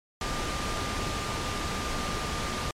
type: tone in noise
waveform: sine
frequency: 1200 Hz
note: D6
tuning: 37 cents sharp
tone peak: -37 dBFS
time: 0.21-2.71 s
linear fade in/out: 2 ms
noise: pink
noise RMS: -31 dBFS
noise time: 0.21-2.71 s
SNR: -9 dB
effects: low-pass 7000 Hz 12 dB/octave + MP3 96 kbps